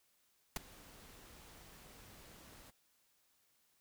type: noise with ADSR envelope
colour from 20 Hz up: pink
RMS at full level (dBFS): -34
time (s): 0.56-2.71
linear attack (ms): 3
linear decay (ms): 13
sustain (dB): -24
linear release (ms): 14
effects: white hiss -75 dBFS RMS until 3.8 s